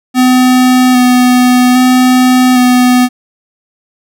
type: tone with vibrato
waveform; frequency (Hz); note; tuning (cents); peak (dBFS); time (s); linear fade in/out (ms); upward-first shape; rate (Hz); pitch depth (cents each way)
square; 251.4; B3; +31; -5; 0.14-3.09; 50; square; 0.62; 14
effects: none